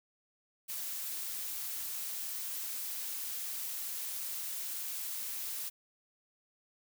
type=noise; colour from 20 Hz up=blue; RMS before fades=-39 dBFS; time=0.68-5.7 s; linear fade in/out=20 ms; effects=none